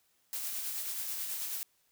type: noise with tremolo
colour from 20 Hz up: blue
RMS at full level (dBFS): -36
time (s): 0.33-1.63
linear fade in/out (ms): 0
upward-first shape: sine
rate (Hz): 9.3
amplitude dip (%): 30
effects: white hiss -72 dBFS RMS until 1.91 s